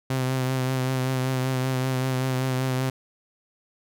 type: tone with vibrato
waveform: sawtooth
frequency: 129.9 Hz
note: C3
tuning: 12 cents flat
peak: -19 dBFS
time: 0.1-2.9 s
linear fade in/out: 5 ms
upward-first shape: triangle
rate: 5.2 Hz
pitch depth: 32 cents each way
effects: none